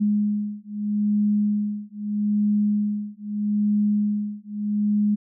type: beating tone pair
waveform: sine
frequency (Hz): 207.7 / 208.49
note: G#3 / G#3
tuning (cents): 0 / +7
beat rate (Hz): 0.79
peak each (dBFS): -23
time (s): 0-5.16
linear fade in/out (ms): 20
effects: none